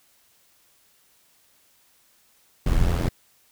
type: noise with amplitude modulation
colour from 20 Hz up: brown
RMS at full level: -17 dBFS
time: 2.66-3.09 s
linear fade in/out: 5 ms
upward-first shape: sine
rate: 86.1 Hz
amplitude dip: 75%
effects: white hiss -61 dBFS RMS until 3.51 s